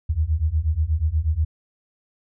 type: beating tone pair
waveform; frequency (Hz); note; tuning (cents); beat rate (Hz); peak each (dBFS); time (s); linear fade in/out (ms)
sine; 74.2 / 82.5; D2 / E2; +18 / +2; 8.3; -22 / -21; 0.09-1.45; 10
effects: none